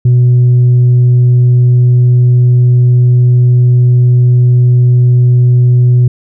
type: tone with tanh clipping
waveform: sine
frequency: 123.47 Hz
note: B2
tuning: in tune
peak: -4 dBFS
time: 0.05-6.08 s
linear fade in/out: 5 ms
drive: 1 dB
effects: none